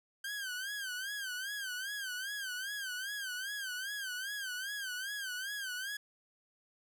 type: tone with vibrato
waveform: sawtooth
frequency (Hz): 1568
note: G6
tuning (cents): 0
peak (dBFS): -34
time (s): 0.24-5.97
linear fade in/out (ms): 5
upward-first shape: sine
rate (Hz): 2.5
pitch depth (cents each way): 120
effects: none